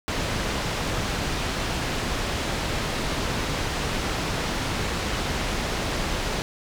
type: low-pass noise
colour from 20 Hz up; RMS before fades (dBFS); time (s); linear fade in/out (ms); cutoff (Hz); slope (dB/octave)
pink; -27; 0.08-6.42; 0; 5700; 12
effects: none